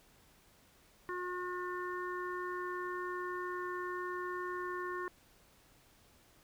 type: harmonic tone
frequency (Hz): 360.1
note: F#4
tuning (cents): -47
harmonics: 1 / 3 / 4 / 5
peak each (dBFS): -40 / -41 / -47 / -45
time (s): 1.09-5.08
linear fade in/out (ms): 0
effects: pink hiss -65 dBFS RMS until 6.43 s